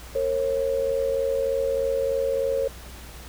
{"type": "tone pair together", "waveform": "sine", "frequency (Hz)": [458.7, 542], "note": ["A#4", "C#5"], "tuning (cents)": [-28, -39], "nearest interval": "minor third", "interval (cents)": 289, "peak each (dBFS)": [-26, -23], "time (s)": [0.15, 2.68], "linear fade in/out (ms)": 5, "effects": ["added 60 Hz sine -41 dBFS peak until 3.28 s", "pink hiss -44 dBFS RMS until 3.28 s"]}